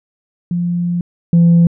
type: tone pair in turn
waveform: sine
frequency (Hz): 174.3 / 169.83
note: F3 / F3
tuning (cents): -3 / -48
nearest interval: unison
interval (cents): 45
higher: first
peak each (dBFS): -14 / -4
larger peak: second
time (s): 0.51-1.01 / 1.33-1.67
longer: first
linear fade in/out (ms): 2
effects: tanh soft clip ceiling -4 dBFS